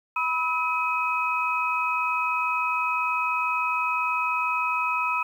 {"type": "tone cluster", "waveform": "sine", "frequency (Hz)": [984, 1287, 2529], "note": ["B5", "E6", "D#7"], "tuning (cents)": [-7, -42, 28], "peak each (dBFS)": -27, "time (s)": [0.16, 5.23], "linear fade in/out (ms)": 5, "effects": ["9-bit"]}